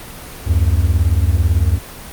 triangle beating tone pair, 73.3 / 91.3 Hz, D2 / F#2, -3 / -23 cents, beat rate 18 Hz, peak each -12 dBFS, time 0.46-1.79 s, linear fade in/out 20 ms, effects pink hiss -33 dBFS RMS until 2.12 s + Opus 32 kbps

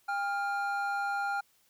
triangle tone pair together, 803.1 / 1400 Hz, G5 / F6, +42 / +4 cents, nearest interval minor seventh, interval 962 cents, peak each -30 / -31 dBFS, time 0.08-1.41 s, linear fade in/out 10 ms, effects white hiss -68 dBFS RMS until 1.69 s

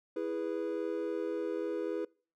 triangle chord, E major, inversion none, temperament equal with one note detuned, 329.6 / 413.2 / 493.9 Hz, E4 / G#4 / B4, 0 / -9 / 0 cents, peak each -35 / -35 / -35 dBFS, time 0.16-2.05 s, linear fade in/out 5 ms, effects noise-tail reverb RT60 0.4 s tail -25 dB re dry

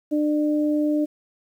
sine tone pair together, 300 / 598.5 Hz, D4 / D5, +37 / +33 cents, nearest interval octave, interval 1196 cents, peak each -19 / -27 dBFS, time 0.11-1.06 s, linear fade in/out 20 ms, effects 9-bit

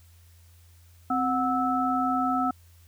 sine tone cluster, 260.3 / 735 / 1309 Hz, C4 / F#5 / E6, -9 / -12 / -13 cents, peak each -27 dBFS, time 1.1-2.51 s, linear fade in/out 5 ms, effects added 85 Hz sine -52 dBFS peak until 2.87 s + white hiss -62 dBFS RMS until 2.87 s

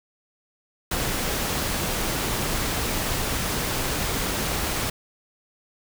pink noise, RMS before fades -26 dBFS, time 0.91-4.9 s, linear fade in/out 5 ms, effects none

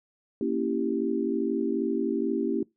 sine chord, A# diminished seventh, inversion none, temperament equal, 233.1 / 277.2 / 329.6 / 392 Hz, A#3 / C#4 / E4 / G4, 0 / 0 / 0 / 0 cents, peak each -30 dBFS, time 0.41-2.63 s, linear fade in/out 2 ms, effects noise-tail reverb RT60 0.2 s tail -23 dB re dry

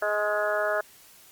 harmonic tone with a mistuned harmonic, 209.6 Hz, G#3, 16 cents sharp, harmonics 2 / 3 / 4 / 5 / 6 / 7 / 8, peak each -34 / -26 / -37 / -37 / -33 / -31 / -33 dBFS, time 0.02-0.81 s, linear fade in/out 5 ms, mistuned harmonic 7, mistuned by -23 cents, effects white hiss -53 dBFS RMS until 1.31 s + Opus 48 kbps

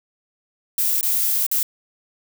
violet noise with dropouts, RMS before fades -20 dBFS, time 0.78-1.63 s, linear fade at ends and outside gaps 2 ms, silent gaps 1.011-1.029 / 1.466-1.514 s, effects none

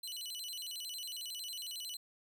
sawtooth tone with vibrato, 3482 Hz, A7, 19 cents flat, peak -38 dBFS, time 0.03-1.97 s, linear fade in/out 5 ms, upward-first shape square, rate 11 Hz, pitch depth 280 cents each way, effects none

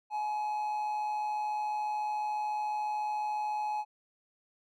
triangle tone with amplitude modulation, 846 Hz, G#5, 32 cents sharp, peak -27 dBFS, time 0.1-3.85 s, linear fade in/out 50 ms, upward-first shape sine, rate 134 Hz, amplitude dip 35%, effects none

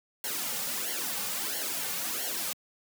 white noise with flanger, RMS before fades -33 dBFS, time 0.24-2.53 s, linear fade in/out 2 ms, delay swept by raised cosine 0.8 to 3.1 ms, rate 1.5 Hz, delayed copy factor -0.8, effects high-pass 150 Hz 12 dB/octave

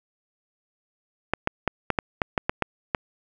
clicks, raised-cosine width 0.5 ms, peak -6 dBFS, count 10, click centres 1.336 / 1.474 / 1.677 / 1.903 / 1.988 / 2.218 / 2.378 / 2.495 / 2.623 / 2.948 s, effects none

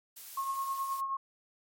blue noise, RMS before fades -46 dBFS, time 0.16-1.01 s, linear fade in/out 10 ms
sine tone with tremolo, 1084 Hz, C#6, 39 cents flat, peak -29 dBFS, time 0.37-1.17 s, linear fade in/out 5 ms, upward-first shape triangle, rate 9.5 Hz, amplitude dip 55%
effects MP3 64 kbps

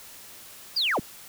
triangle linear sweep, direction down, 5010 to 36.78 Hz, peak -19 dBFS, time 0.76-1 s, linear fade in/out 10 ms, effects tanh soft clip ceiling -19 dBFS + white hiss -46 dBFS RMS until 1.28 s

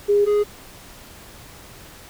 sine / triangle tone pair in turn, 409 / 414.9 Hz, G#4 / G#4, -26 / -2 cents, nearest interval unison, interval 24 cents, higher second, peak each -13 dBFS, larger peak neither, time 0.08-0.26 / 0.26-0.44 s, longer neither, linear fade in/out 20 ms, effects pink hiss -43 dBFS RMS until 2.09 s

